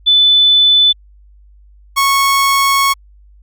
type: tone pair in turn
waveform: sine / sawtooth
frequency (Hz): 3500 / 1102.4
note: A7 / C#6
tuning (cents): -10 / -10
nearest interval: octave + minor sixth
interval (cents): 2000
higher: first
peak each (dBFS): -6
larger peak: neither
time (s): 0.06-0.93 / 1.96-2.94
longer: second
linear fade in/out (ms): 20
effects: added 50 Hz sine -41 dBFS peak until 3.42 s